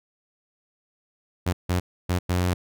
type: tone bursts at uneven times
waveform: sawtooth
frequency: 89.7 Hz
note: F2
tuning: 47 cents sharp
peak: -17 dBFS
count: 4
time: 1.46-1.53 / 1.69-1.8 / 2.09-2.19 / 2.29-2.54 s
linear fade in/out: 10 ms
effects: none